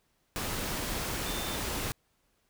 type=tone in noise; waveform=sine; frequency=3570 Hz; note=A7; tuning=24 cents sharp; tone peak=-41 dBFS; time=1.26-1.56 s; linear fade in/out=0 ms; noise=pink; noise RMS=-34 dBFS; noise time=0.36-1.92 s; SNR=-10 dB; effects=pink hiss -73 dBFS RMS until 2.49 s